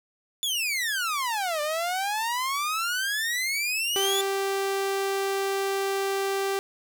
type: exponential two-way sweep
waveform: sawtooth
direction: down then up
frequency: 3520 to 587.3 to 3520 Hz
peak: -22 dBFS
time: 0.43-4.21 s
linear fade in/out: 0 ms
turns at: 1.61 s
type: tone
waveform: sawtooth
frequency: 391.6 Hz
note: G4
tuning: 2 cents flat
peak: -21 dBFS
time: 3.96-6.59 s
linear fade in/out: 0 ms
effects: none